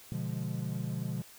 triangle chord, B diminished seventh, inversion none, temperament equal, 123.47 / 146.83 / 174.61 / 207.7 Hz, B2 / D3 / F3 / Ab3, 0 / 0 / 0 / 0 cents, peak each -35 / -36 / -36 / -39 dBFS, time 0.12-1.22 s, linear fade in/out 0 ms, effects white hiss -54 dBFS RMS until 1.38 s

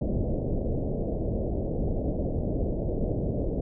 pink low-pass noise, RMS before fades -28 dBFS, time 0.01-3.61 s, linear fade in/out 5 ms, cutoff 630 Hz, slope 48 dB/octave, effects none

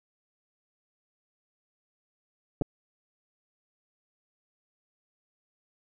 clicks, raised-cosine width 2 ms, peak -15 dBFS, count 2, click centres 2.613 / 2.62 s, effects none

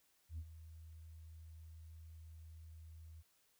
sine tone with ADSR envelope, 80.3 Hz, E2, 45 cents flat, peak -39 dBFS, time 0.29-3.23 s, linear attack 93 ms, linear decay 57 ms, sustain -13 dB, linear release 32 ms, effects tanh soft clip ceiling -40 dBFS + white hiss -75 dBFS RMS until 3.59 s

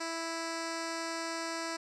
10% pulse tone with low-pass filter, 329.6 Hz, E4, in tune, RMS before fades -37 dBFS, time 0-1.77 s, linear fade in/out 10 ms, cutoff 6700 Hz, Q 2.6, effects none

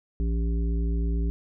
harmonic tone, 56.8 Hz, A#1, 44 cents flat, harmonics 1 / 3 / 5 / 7, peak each -23 / -33 / -37 / -40 dBFS, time 0.2-1.3 s, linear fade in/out 0 ms, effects none

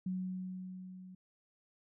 sine tone with level ramp, 185 Hz, F#3, in tune, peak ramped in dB -33 to -49 dBFS, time 0.06-1.15 s, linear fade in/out 5 ms, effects none

